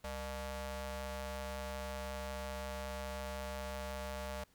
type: ring-modulated tone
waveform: sawtooth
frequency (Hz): 266.9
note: C4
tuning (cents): +35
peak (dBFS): -33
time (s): 0.04-4.44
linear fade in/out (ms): 5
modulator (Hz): 335
effects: pink hiss -70 dBFS RMS until 4.54 s